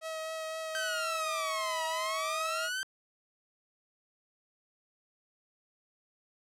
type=tone with vibrato; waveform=sawtooth; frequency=639 Hz; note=D#5; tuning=46 cents sharp; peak=-32 dBFS; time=0.01-2.7 s; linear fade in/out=50 ms; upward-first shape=triangle; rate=3.9 Hz; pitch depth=14 cents each way
type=exponential two-way sweep; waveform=sawtooth; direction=down then up; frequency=1568 to 951 to 1568 Hz; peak=-29 dBFS; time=0.75-2.83 s; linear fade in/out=0 ms; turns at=1.86 s
effects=low-pass 11000 Hz 12 dB/octave